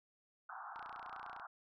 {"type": "band-pass noise", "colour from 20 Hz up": "white", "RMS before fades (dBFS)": -49, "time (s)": [0.49, 1.47], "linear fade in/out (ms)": 5, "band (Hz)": [710, 1500], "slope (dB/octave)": 96}
{"type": "click train", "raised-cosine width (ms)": 0.3, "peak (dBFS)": -38, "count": 20, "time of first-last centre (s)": [0.76, 1.398], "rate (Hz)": 29.8}
{"effects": []}